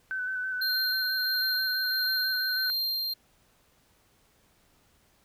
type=tone with vibrato; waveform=sine; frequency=1514 Hz; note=F#6; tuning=39 cents sharp; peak=-29 dBFS; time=0.11-2.7 s; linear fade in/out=0 ms; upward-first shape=square; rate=6.1 Hz; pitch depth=20 cents each way
type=tone with tremolo; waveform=square; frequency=4186 Hz; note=C8; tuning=in tune; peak=-27 dBFS; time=0.61-3.14 s; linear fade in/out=10 ms; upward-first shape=sine; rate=1.5 Hz; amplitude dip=25%
effects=pink hiss -65 dBFS RMS until 5.24 s